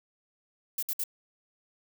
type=noise bursts; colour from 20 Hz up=violet; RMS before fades=-31 dBFS; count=3; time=0.78-1.038 s; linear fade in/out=2 ms; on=46 ms; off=60 ms; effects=none